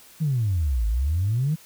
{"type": "exponential two-way sweep", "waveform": "sine", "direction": "down then up", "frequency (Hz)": [165.2, 51.91, 165.2], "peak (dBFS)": -19, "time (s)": [0.2, 1.56], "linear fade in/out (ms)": 20, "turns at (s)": 0.87, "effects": ["tanh soft clip ceiling -15 dBFS", "white hiss -50 dBFS RMS until 1.65 s"]}